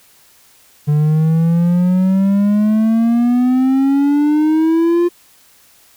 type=exponential sweep; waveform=triangle; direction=up; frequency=146.83 to 351.3 Hz; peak=-8 dBFS; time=0.87-5.09 s; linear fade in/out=20 ms; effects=white hiss -49 dBFS RMS until 5.96 s